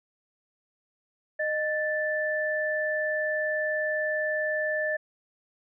sine tone pair together, 615.8 / 1760 Hz, D#5 / A6, -18 / 0 cents, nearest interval octave + tritone, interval 1818 cents, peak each -28 dBFS, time 1.39-4.97 s, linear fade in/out 10 ms, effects none

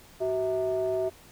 triangle ring-modulated tone, 136.3 Hz, C#3, 29 cents flat, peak -20 dBFS, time 0.2-1.1 s, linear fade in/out 20 ms, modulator 513 Hz, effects pink hiss -53 dBFS RMS until 1.31 s

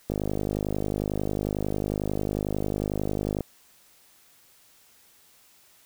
click train, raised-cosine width 2 ms, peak -14 dBFS, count 170, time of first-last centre 0.1-3.407 s, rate 51.1 Hz, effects white hiss -58 dBFS RMS until 5.85 s

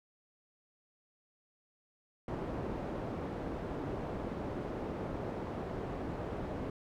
white low-pass noise, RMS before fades -39 dBFS, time 2.28-6.7 s, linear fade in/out 2 ms, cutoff 510 Hz, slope 12 dB/octave, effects none

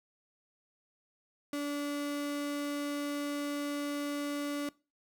35% pulse tone, 288.7 Hz, D4, 30 cents flat, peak -31 dBFS, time 1.53-4.69 s, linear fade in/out 2 ms, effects noise-tail reverb RT60 0.3 s tail -21 dB re dry

